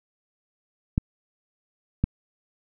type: clicks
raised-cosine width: 5 ms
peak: -8 dBFS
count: 2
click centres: 0.979 / 2.04 s
effects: none